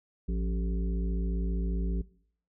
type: harmonic tone with a mistuned harmonic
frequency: 55 Hz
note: A1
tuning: in tune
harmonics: 1 / 3 / 5 / 7 / 8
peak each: -28 / -34 / -43 / -43 / -49 dBFS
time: 0.28-2.02 s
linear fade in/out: 10 ms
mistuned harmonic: 3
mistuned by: +130 cents
effects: noise-tail reverb RT60 0.6 s tail -21 dB re dry